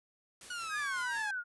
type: noise with tremolo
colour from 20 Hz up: white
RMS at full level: -49 dBFS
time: 0.41-1.26 s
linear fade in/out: 2 ms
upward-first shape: sine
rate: 5.6 Hz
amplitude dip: 55%
type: exponential sweep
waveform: sawtooth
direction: down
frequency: 1473 to 827 Hz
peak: -34 dBFS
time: 0.5-1.31 s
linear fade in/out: 5 ms
type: tone with vibrato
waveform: sine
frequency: 1568 Hz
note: G6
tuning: in tune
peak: -34 dBFS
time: 0.69-1.44 s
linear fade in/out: 50 ms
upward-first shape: triangle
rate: 2.4 Hz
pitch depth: 180 cents each way
effects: resampled to 24000 Hz